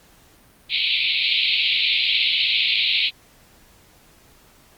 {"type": "band-pass noise", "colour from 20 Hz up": "white", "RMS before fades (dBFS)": -20, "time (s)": [0.69, 3.11], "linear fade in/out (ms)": 50, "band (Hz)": [2200, 4200], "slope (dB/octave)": 96, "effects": ["pink hiss -53 dBFS RMS until 4.77 s", "Opus 48 kbps"]}